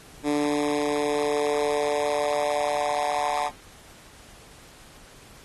10% pulse tone with high-pass filter sweep, 146.83 Hz, D3, in tune, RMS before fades -25 dBFS, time 0.23-3.51 s, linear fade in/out 50 ms, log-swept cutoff 290 to 810 Hz, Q 3, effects pink hiss -49 dBFS RMS until 5.44 s + AAC 32 kbps

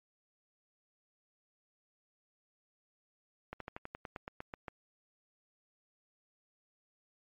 slowing click train, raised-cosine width 0.5 ms, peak -26 dBFS, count 12, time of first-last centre 3.53-4.682 s, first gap 73 ms, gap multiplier 1.07, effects MP3 48 kbps

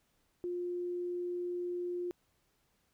sine tone, 353.7 Hz, F4, 22 cents sharp, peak -34 dBFS, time 0.44-2.11 s, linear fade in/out 0 ms, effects pink hiss -75 dBFS RMS until 2.93 s

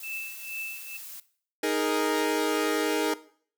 blue noise, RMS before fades -42 dBFS, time 0-1.2 s, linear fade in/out 2 ms
sine tone with tremolo, 2637 Hz, E7, in tune, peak -32 dBFS, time 0.03-0.97 s, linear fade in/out 5 ms, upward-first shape triangle, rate 2.2 Hz, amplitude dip 95%
sawtooth chord, D# suspended fourth, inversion none, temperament equal, 311.1 / 415.3 / 466.2 Hz, D#4 / G#4 / A#4, 0 / 0 / 0 cents, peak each -25 dBFS, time 1.63-3.14 s, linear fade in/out 5 ms
effects noise-tail reverb RT60 0.5 s tail -17 dB re dry

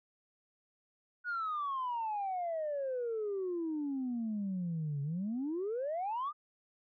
sine exponential two-way sweep, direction down then up, 1475 to 138.59 to 1248 Hz, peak -32 dBFS, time 1.24-6.33 s, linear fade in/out 50 ms, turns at 5.02 s, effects tanh soft clip ceiling -30 dBFS

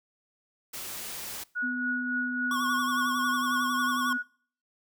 white noise, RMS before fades -38 dBFS, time 0.73-1.44 s, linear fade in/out 10 ms
sine tone with tremolo, 1459 Hz, F#6, 25 cents flat, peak -27 dBFS, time 1.55-4.23 s, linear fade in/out 20 ms, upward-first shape triangle, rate 3.6 Hz, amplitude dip 55%
sine tone, 250.4 Hz, B3, 24 cents sharp, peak -32 dBFS, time 1.62-4.18 s, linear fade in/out 20 ms
square tone with vibrato, 1108.7 Hz, C#6, in tune, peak -29 dBFS, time 2.51-4.13 s, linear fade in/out 2 ms, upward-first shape triangle, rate 11 Hz, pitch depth 75 cents each way
effects noise-tail reverb RT60 0.5 s tail -23 dB re dry

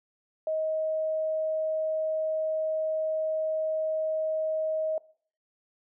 sine tone, 630 Hz, D#5, 21 cents sharp, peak -26 dBFS, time 0.47-4.98 s, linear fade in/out 2 ms, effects noise-tail reverb RT60 0.5 s tail -21 dB re dry

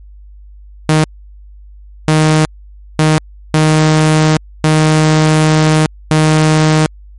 sawtooth tone bursts at uneven times, 155.56 Hz, D#3, in tune, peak -3 dBFS, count 6, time 0.89-1.04 / 2.08-2.45 / 2.99-3.18 / 3.54-4.37 / 4.64-5.86 / 6.11-6.86 s, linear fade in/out 0 ms, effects added 50 Hz sine -33 dBFS peak until 7.18 s + MP3 48 kbps

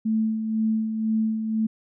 sine tone with tremolo, 220 Hz, A3, in tune, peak -19 dBFS, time 0.05-1.67 s, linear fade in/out 10 ms, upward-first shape sine, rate 2 Hz, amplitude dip 50%, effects none

